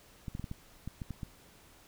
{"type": "clicks", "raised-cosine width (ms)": 5, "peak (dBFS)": -26, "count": 9, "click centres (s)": [0.282, 0.351, 0.396, 0.442, 0.514, 0.876, 1.018, 1.107, 1.232], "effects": ["pink hiss -59 dBFS RMS until 1.87 s"]}